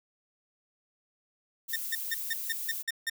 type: noise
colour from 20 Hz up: violet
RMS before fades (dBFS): -36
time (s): 1.68-2.83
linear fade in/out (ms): 20
type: tone bursts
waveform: sawtooth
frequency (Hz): 1822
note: A#6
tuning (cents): -40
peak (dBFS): -25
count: 8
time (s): 1.73-3.098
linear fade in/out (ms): 5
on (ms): 31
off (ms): 160
effects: none